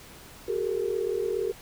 sine tone cluster, 376.4 / 413.6 / 460.8 Hz, F#4 / G#4 / A#4, +30 / -7 / -20 cents, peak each -30 dBFS, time 0.48-1.52 s, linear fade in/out 5 ms, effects pink hiss -48 dBFS RMS until 1.61 s

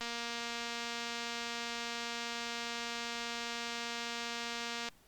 click train, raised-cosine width 0.2 ms, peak -22 dBFS, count 1147, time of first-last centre 0.01-4.887 s, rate 235 Hz, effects pink hiss -65 dBFS RMS until 5.07 s + Opus 32 kbps

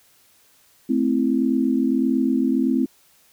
sine chord, A minor, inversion none, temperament equal, 220 / 261.6 / 329.6 Hz, A3 / C4 / E4, 0 / 0 / 0 cents, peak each -23 / -19 / -24 dBFS, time 0.89-2.86 s, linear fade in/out 10 ms, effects white hiss -57 dBFS RMS until 3.32 s

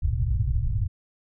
white low-pass noise, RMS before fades -24 dBFS, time 0.02-0.88 s, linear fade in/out 10 ms, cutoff 120 Hz, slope 48 dB/octave, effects none

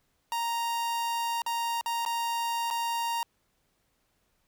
45% pulse tone with dropouts, 932 Hz, A#5, 1 cent flat, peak -28 dBFS, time 0.32-3.23 s, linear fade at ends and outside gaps 1 ms, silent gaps 1.419-1.463 / 1.811-1.86 / 2.051-2.061 / 2.703-2.709 s, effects pink hiss -73 dBFS RMS until 4.47 s

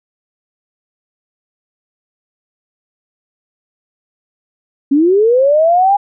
sine linear sweep, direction up, 267.1 to 820 Hz, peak -7 dBFS, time 4.91-5.97 s, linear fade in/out 10 ms, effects none

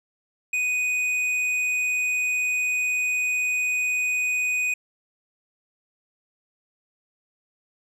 triangle tone with hard clipping, 2489 Hz, D#7, in tune, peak -23 dBFS, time 0.53-4.74 s, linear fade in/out 5 ms, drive 10 dB, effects none

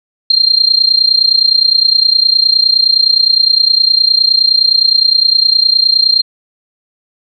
sine tone with amplitude modulation, 4186 Hz, C8, in tune, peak -3 dBFS, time 0.3-6.22 s, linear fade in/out 5 ms, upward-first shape sine, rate 29.7 Hz, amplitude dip 85%, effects none

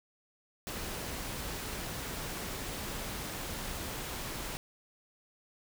pink noise, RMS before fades -39 dBFS, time 0.67-4.57 s, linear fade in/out 0 ms, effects none

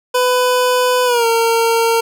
25% pulse tone with pitch glide, 500 to 458.5 Hz, B4 to A#4, +21 to -29 cents, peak -8 dBFS, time 0.14-2.01 s, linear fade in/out 10 ms, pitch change -150 cents, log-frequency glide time 1.05-1.26 s, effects none

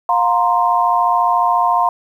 sine chord, F suspended fourth, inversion none, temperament equal with one note detuned, 709.8 / 932.3 / 1046.5 Hz, F5 / Bb5 / C6, +28 / 0 / 0 cents, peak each -16 dBFS, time 0.09-1.89 s, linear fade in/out 2 ms, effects 8-bit

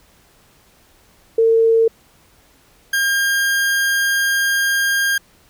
sine / 40% pulse tone pair in turn, 452.9 / 1609.3 Hz, A#4 / G6, -50 / +45 cents, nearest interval octave + minor seventh, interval 2195 cents, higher second, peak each -10 / -14 dBFS, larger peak first, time 1.38-1.88 / 2.93-5.18 s, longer second, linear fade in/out 5 ms, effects pink hiss -53 dBFS RMS until 5.49 s

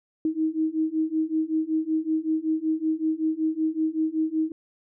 sine beating tone pair, 313.5 / 318.8 Hz, D#4 / D#4, +13 / +42 cents, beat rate 5.3 Hz, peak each -26 / -25 dBFS, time 0.25-4.52 s, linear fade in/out 2 ms, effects none

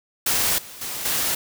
white noise with level steps, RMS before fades -21 / -40 / -30 / -23 dBFS, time 0.26-1.35 s, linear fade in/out 5 ms, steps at 0.58 / 0.81 / 1.05 s, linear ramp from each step 5 ms, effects none

